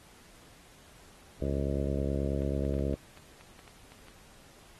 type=harmonic tone; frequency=69.3 Hz; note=C#2; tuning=in tune; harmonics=1 / 2 / 3 / 4 / 5 / 6 / 7 / 8 / 9; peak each=-32 / -35 / -37 / -38 / -39 / -40 / -40 / -41 / -42 dBFS; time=1.41-2.95 s; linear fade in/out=10 ms
type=clicks; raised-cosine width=0.3 ms; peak=-35 dBFS; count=11; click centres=2.42 / 2.651 / 2.741 / 2.79 / 2.933 / 3.174 / 3.41 / 3.592 / 3.678 / 3.92 / 4.084 s
effects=pink hiss -57 dBFS RMS until 4.79 s + AAC 32 kbps